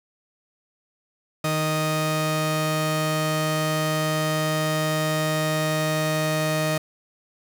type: tone pair together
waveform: sawtooth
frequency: 155.56 / 622.2 Hz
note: D#3 / D#5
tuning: 0 / 0 cents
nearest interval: 2 octaves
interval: 2400 cents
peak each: -20 dBFS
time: 1.44-6.78 s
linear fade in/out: 5 ms
effects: none